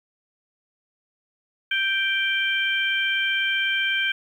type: harmonic tone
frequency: 784 Hz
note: G5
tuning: in tune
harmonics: 2 / 3 / 4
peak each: -24 / -25 / -26 dBFS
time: 1.71-4.12 s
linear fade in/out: 5 ms
effects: 9-bit